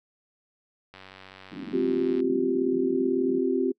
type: click train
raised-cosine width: 0.3 ms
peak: -29 dBFS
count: 121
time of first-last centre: 0.94-2.203 s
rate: 95 Hz
type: band-pass noise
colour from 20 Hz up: white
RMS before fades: -38 dBFS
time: 1.51-3.39 s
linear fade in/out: 10 ms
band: 170 to 320 Hz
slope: 48 dB/octave
type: chord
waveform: sine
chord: C suspended fourth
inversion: none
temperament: equal with one note detuned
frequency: 261.6 / 349.2 / 387.5 Hz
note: C4 / F4 / G4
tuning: 0 / 0 / -20 cents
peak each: -26 / -27 / -26 dBFS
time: 1.73-3.72 s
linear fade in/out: 10 ms
effects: noise-tail reverb RT60 0.1 s tail -25 dB re dry